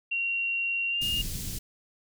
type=tone with pitch glide; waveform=sine; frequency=2751 to 2832 Hz; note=F7 to F7; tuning=-27 to +23 cents; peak=-26 dBFS; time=0.11-1.22 s; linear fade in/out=10 ms; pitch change=+50 cents; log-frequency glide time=0.89-1.04 s
type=band-stop noise; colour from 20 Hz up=pink; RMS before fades=-34 dBFS; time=1.01-1.59 s; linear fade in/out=10 ms; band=200 to 4500 Hz; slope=12 dB/octave
effects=none